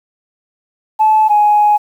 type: tone pair in turn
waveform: sine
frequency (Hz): 866 / 835.9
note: A5 / G#5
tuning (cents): -28 / +11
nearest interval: minor second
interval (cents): 61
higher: first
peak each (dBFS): -6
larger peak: neither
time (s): 0.99-1.29 / 1.29-1.78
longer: second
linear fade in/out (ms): 20
effects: tanh soft clip ceiling -2 dBFS + 7-bit